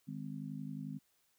harmonic tone, 51.3 Hz, G#1, 21 cents flat, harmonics 3 / 4 / 5, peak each -44 / -45 / -45 dBFS, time 0.07-0.99 s, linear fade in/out 20 ms, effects white hiss -75 dBFS RMS until 1.38 s

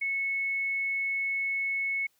sine tone, 2200 Hz, C#7, 14 cents flat, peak -27 dBFS, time 0.01-2.07 s, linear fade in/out 10 ms, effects white hiss -70 dBFS RMS until 2.19 s

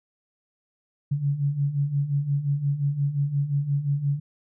sine beating tone pair, 138.59 / 144.29 Hz, C#3 / D3, 0 / -30 cents, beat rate 5.7 Hz, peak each -28 / -23 dBFS, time 1.11-4.2 s, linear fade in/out 10 ms, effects none

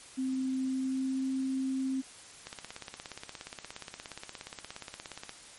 sine tone with pitch glide, 261.6 to 264.5 Hz, C4 to C4, 0 to +19 cents, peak -29 dBFS, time 0.17-2.02 s, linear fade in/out 20 ms, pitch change +19 cents, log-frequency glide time 0.64-1.21 s
click train, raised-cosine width 0.2 ms, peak -23 dBFS, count 49, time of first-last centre 2.47-5.294 s, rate 17 Hz
effects white hiss -51 dBFS RMS until 5.58 s + MP3 48 kbps

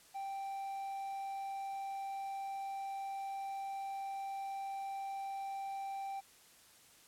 triangle tone, 784 Hz, G5, in tune, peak -37 dBFS, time 0.14-6.21 s, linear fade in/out 20 ms, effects white hiss -62 dBFS RMS until 7.07 s + low-pass 12000 Hz 12 dB/octave

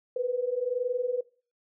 sine tone pair together, 481.1 / 502.4 Hz, B4 / B4, -45 / +30 cents, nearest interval minor second, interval 75 cents, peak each -31 / -28 dBFS, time 0.16-1.21 s, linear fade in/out 5 ms, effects noise-tail reverb RT60 0.4 s tail -22 dB re dry

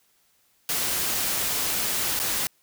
white noise with dropouts, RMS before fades -26 dBFS, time 0.69-2.47 s, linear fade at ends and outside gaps 1 ms, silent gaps 2.192-2.199 s, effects white hiss -65 dBFS RMS until 2.62 s

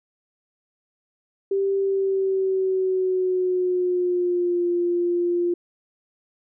sine tone with pitch glide, 392 to 349.2 Hz, G4 to F4, 0 to 0 cents, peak -19 dBFS, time 1.51-5.54 s, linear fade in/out 5 ms, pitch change -200 cents, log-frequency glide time 1.77-4.67 s, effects none

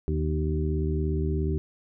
harmonic tone with a mistuned harmonic, 77 Hz, D#2, 17 cents flat, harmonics 1 / 2 / 3 / 4 / 5, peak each -26 / -30 / -36 / -35 / -32 dBFS, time 0.08-1.58 s, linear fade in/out 0 ms, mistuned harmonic 3, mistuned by +38 cents, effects none

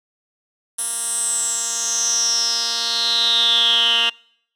10% pulse tone with band-pass filter sweep, 232.5 Hz, A#3, 4 cents flat, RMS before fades -19 dBFS, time 0.78-4.1 s, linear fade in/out 10 ms, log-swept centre 10000 to 2800 Hz, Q 9, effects noise-tail reverb RT60 0.7 s tail -26 dB re dry

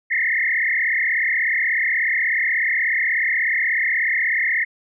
sine tone with frequency modulation, 1975.5 Hz, B6, in tune, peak -17 dBFS, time 0.1-4.65 s, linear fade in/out 20 ms, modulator 36.5 Hz, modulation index 5, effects none

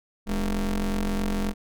40% pulse ring-modulated tone, 91.2 Hz, F#2, 24 cents flat, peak -20 dBFS, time 0.26-1.54 s, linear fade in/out 50 ms, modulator 115 Hz, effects none

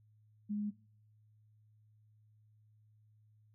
sine tone, 207.7 Hz, G#3, in tune, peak -34 dBFS, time 0.49-0.71 s, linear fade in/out 20 ms, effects noise-tail reverb RT60 0.5 s tail -20 dB re dry + added 107 Hz sine -64 dBFS peak until 3.54 s

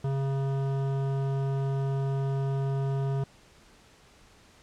triangle tone with hard clipping, 136.5 Hz, C#3, 26 cents flat, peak -28 dBFS, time 0.04-3.24 s, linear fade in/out 5 ms, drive 18 dB, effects pink hiss -57 dBFS RMS until 4.62 s + low-pass 8000 Hz 12 dB/octave

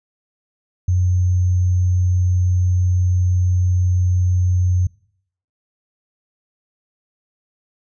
sine tone with sample-and-hold, 90.6 Hz, F#2, 36 cents flat, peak -13 dBFS, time 0.88-4.87 s, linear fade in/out 5 ms, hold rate 6300 Hz, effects noise-tail reverb RT60 0.7 s tail -25 dB re dry + resampled to 22050 Hz

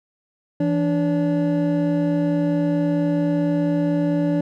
triangle tone cluster, 167.5 / 291.9 / 572 Hz, E3 / D4 / D5, +28 / -10 / -46 cents, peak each -20 / -18 / -24 dBFS, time 0.6-4.41 s, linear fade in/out 5 ms, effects none

